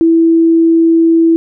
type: tone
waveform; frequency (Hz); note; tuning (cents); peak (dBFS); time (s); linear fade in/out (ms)
sine; 329.6; E4; 0; -5; 0.01-1.36; 0
effects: none